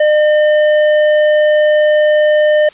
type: tone with hard clipping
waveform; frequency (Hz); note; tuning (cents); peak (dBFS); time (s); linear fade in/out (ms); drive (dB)
sine; 605; D#5; -49; -9; 0-2.69; 5; 8
effects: white hiss -41 dBFS RMS until 2.73 s + resampled to 8000 Hz